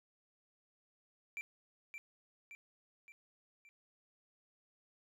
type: tone with echo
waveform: triangle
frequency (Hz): 2349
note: D7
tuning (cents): 0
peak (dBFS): -38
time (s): 1.37-1.41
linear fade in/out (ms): 0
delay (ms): 570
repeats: 4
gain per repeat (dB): -5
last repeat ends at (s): 3.69
effects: none